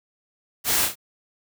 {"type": "noise with echo", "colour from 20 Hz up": "white", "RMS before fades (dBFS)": -22, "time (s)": [0.64, 0.89], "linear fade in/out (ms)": 50, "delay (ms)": 33, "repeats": 2, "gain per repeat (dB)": -6, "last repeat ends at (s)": 0.956, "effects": []}